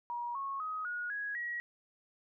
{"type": "tone with pitch steps", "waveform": "sine", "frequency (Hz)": [955, 1097, 1260.1, 1447.5, 1662.8, 1910], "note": ["A#5", "C#6", "D#6", "F#6", "G#6", "A#6"], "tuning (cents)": [42, -18, 22, -38, 2, 42], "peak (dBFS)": -35, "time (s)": [0.1, 1.6], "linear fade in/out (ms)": 0, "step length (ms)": 250, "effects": []}